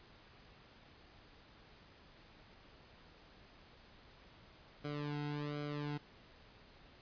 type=tone with flanger; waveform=sawtooth; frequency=146.83 Hz; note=D3; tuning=in tune; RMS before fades=-41 dBFS; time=4.84-5.98 s; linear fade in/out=10 ms; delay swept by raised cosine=1.1 to 1.73 ms; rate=1.3 Hz; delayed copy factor=-0.9; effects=pink hiss -61 dBFS RMS until 7.01 s + resampled to 11025 Hz